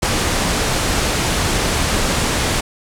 pink low-pass noise, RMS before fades -18 dBFS, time 0.02-2.61 s, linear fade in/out 10 ms, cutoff 10000 Hz, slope 24 dB/octave, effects none

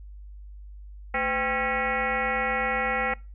sine tone with frequency modulation, 1357 Hz, E6, 50 cents sharp, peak -23 dBFS, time 1.14-3.14 s, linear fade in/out 5 ms, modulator 283 Hz, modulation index 3.4, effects noise-tail reverb RT60 0.3 s tail -24 dB re dry + added 50 Hz sine -40 dBFS peak until 3.34 s

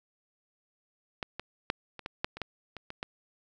clicks, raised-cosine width 0.3 ms, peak -17 / -20 / -11 / -26 / -20 / -12 / -26 / -17 / -25 / -24 / -18 dBFS, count 11, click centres 1.228 / 1.396 / 1.701 / 1.993 / 2.061 / 2.245 / 2.37 / 2.417 / 2.767 / 2.904 / 3.029 s, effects none

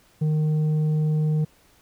sine tone with tanh clipping, 154 Hz, D#3, 17 cents flat, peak -20 dBFS, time 0.21-1.45 s, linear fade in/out 10 ms, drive 5 dB, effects pink hiss -58 dBFS RMS until 1.81 s

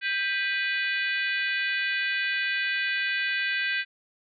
harmonic tone with a mistuned harmonic, 493.9 Hz, B4, in tune, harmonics 3 / 4 / 5 / 6 / 7 / 8 / 9, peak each -28 / -31 / -31 / -37 / -38 / -40 / -42 dBFS, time 0.01-3.85 s, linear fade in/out 50 ms, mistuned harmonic 3, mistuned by +110 cents, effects none

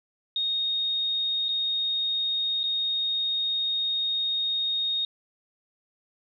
sine tone with dropouts, 3717 Hz, A#7, 6 cents flat, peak -24 dBFS, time 0.36-5.05 s, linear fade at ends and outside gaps 2 ms, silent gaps 1.485-1.489 / 2.633-2.638 s, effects none

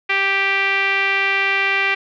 5% pulse tone with low-pass filter, 392 Hz, G4, in tune, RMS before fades -18 dBFS, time 0.09-1.95 s, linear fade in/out 10 ms, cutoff 2300 Hz, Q 3.7, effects none

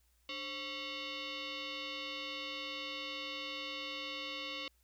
sine tone with frequency modulation, 293.7 Hz, D4, in tune, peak -39 dBFS, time 0.29-4.68 s, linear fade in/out 2 ms, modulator 824 Hz, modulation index 4.8, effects added 60 Hz sine -70 dBFS peak until 4.83 s + white hiss -75 dBFS RMS until 4.83 s

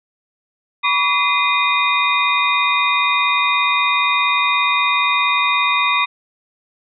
sine tone cluster, 984 / 1141 / 2053 / 2459 / 3705 Hz, B5 / C#6 / C7 / D#7 / A#7, -7 / +50 / -33 / -21 / -11 cents, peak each -22 / -19 / -22 / -18 / -22 dBFS, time 0.83-6.06 s, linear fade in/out 20 ms, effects none

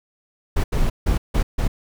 brown noise bursts at uneven times, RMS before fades -18 dBFS, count 5, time 0.56-0.64 / 0.72-0.9 / 1.06-1.18 / 1.34-1.43 / 1.58-1.68 s, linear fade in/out 10 ms, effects none

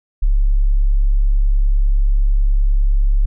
sine tone, 34.75 Hz, C#1, 5 cents sharp, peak -10 dBFS, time 0.22-3.26 s, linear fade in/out 10 ms, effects none

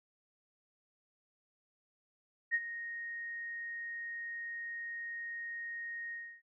sine tone with ADSR envelope, 1864.7 Hz, A#6, in tune, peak -26 dBFS, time 2.51-6.42 s, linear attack 34 ms, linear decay 46 ms, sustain -13 dB, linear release 300 ms, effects none

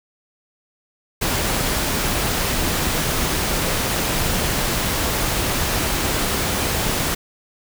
pink noise, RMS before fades -21 dBFS, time 1.21-7.15 s, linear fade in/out 10 ms, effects none

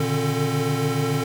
square tone cluster, 119.3 / 143.4 / 150.4 / 269.4 / 446.5 Hz, A#2 / D3 / D3 / C#4 / A4, +41 / -41 / +42 / -49 / +25 cents, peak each -28 dBFS, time 0-1.24 s, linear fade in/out 5 ms, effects none

